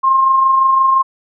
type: tone with amplitude modulation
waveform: sine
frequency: 1064 Hz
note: C6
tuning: 29 cents sharp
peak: -7 dBFS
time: 0.03-1.03 s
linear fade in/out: 20 ms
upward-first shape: sine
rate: 25.8 Hz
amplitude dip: 35%
effects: none